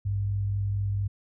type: tone pair together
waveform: sine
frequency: 55.57 / 100 Hz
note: A1 / G2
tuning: +18 / +35 cents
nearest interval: minor seventh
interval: 1017 cents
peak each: -36 / -25 dBFS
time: 0.05-1.08 s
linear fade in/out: 10 ms
effects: none